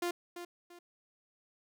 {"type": "tone with echo", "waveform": "sawtooth", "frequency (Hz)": 349.2, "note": "F4", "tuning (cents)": 0, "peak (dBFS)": -28, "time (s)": [0.02, 0.11], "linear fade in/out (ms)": 5, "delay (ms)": 340, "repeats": 2, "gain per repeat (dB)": -10, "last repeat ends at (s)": 0.79, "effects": []}